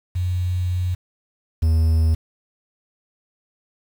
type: tone pair in turn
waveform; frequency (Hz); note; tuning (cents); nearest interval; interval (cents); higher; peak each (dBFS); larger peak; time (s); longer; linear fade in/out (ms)
sine / triangle; 90.4 / 80.54; F#2 / E2; -40 / -40; major second; 200; first; -19 / -12; second; 0.15-0.95 / 1.62-2.15; first; 10
effects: 7-bit